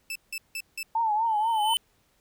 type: tone bursts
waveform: sawtooth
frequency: 2637 Hz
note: E7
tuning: in tune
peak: -28 dBFS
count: 4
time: 0.1-0.83 s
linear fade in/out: 2 ms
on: 55 ms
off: 170 ms
type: tone with vibrato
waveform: sine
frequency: 879 Hz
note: A5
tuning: 2 cents flat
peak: -22 dBFS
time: 0.95-1.74 s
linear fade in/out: 5 ms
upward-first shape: triangle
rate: 4.1 Hz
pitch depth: 110 cents each way
type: tone with exponential growth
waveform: square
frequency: 3035 Hz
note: F#7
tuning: 43 cents sharp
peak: -22 dBFS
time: 1.26-1.77 s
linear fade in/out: 0 ms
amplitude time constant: 110 ms
effects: pink hiss -67 dBFS RMS until 2.2 s